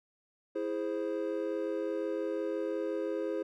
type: chord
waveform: triangle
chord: E augmented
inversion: none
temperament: equal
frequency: 329.6 / 415.3 / 523.3 Hz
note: E4 / G#4 / B#4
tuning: 0 / 0 / 0 cents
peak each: -34 dBFS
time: 0.55-3.43 s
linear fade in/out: 10 ms
effects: none